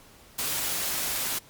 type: noise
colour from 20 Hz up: white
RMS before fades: -29 dBFS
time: 0.38-1.39 s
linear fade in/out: 10 ms
effects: pink hiss -53 dBFS RMS until 1.49 s + MP3 96 kbps